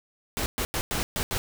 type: noise bursts at uneven times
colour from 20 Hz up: pink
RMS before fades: -28 dBFS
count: 6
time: 0.37-0.46 / 0.58-0.65 / 0.74-0.81 / 0.91-1.03 / 1.16-1.23 / 1.31-1.38 s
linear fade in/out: 0 ms
effects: none